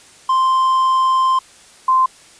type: tone pair in turn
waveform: triangle / sine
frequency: 1045 / 1039.9 Hz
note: C6 / C6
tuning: -2 / -11 cents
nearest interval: unison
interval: 9 cents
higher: first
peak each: -10 dBFS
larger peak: neither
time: 0.29-1.39 / 1.88-2.06 s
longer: first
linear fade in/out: 5 ms
effects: white hiss -45 dBFS RMS until 2.39 s + resampled to 22050 Hz